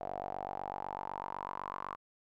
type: tone with band-pass filter sweep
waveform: sawtooth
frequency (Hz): 47.97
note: G1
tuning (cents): -37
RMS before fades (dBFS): -41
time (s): 0-1.96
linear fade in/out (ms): 20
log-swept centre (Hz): 690 to 1100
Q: 6.6
effects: none